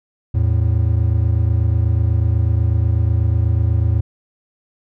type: tone pair together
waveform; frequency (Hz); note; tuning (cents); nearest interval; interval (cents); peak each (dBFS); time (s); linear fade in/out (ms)
triangle; 81.57 / 109.7; E2 / A2; -18 / -5; perfect fourth; 513; -14; 0.34-4.01; 10
effects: none